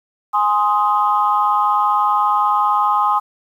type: chord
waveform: sine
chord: Ab major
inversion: none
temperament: equal with one note detuned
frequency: 830.6 / 1046.5 / 1251.7 Hz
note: Ab5 / C6 / Eb6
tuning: 0 / 0 / +10 cents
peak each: -17 dBFS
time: 0.33-3.2 s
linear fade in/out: 20 ms
effects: tanh soft clip ceiling -3 dBFS + 8-bit